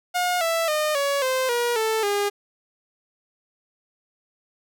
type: tone with pitch steps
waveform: sawtooth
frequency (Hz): 717 / 661.3 / 609.9 / 562.5 / 518.8 / 478.5 / 441.4 / 407.1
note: F5 / E5 / D#5 / C#5 / C5 / A#4 / A4 / G#4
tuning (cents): +45 / +5 / -35 / +25 / -15 / +45 / +5 / -35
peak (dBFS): -17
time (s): 0.14-2.3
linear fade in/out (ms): 20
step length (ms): 270
effects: none